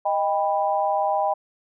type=chord; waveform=sine; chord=Eb augmented; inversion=none; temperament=equal with one note detuned; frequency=622.3 / 794.9 / 987.8 Hz; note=Eb5 / G5 / B5; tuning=0 / +24 / 0 cents; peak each=-24 / -22 / -27 dBFS; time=0.05-1.34 s; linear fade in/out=10 ms; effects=none